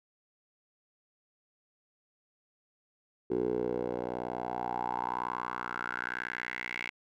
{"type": "tone with band-pass filter sweep", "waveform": "10% pulse", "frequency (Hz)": 61, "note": "B1", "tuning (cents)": -21, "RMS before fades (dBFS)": -35, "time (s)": [3.3, 6.9], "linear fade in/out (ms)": 10, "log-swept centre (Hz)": [390, 2300], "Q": 4.9, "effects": []}